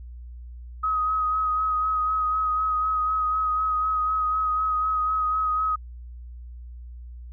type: tone with vibrato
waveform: sine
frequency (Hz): 1264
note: D#6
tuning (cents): +27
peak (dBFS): -21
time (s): 0.83-5.76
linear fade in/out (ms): 10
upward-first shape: sine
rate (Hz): 4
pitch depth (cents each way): 22
effects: added 60 Hz sine -37 dBFS peak until 7.32 s